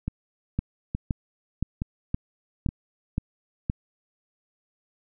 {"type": "two click trains", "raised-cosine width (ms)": 5, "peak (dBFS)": [-15, -12], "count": [4, 7], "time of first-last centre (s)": [[0.08, 2.689], [0.59, 3.699]], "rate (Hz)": [1.15, 1.93], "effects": []}